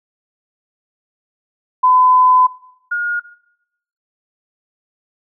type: tone pair in turn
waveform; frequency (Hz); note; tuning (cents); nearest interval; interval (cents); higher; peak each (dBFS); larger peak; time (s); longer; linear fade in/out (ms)
sine; 1011 / 1429.8; B5 / F6; +40 / +40; tritone; 600; second; -8 / -15; first; 1.83-2.47 / 2.91-3.2; first; 10
effects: noise-tail reverb RT60 0.8 s tail -19 dB re dry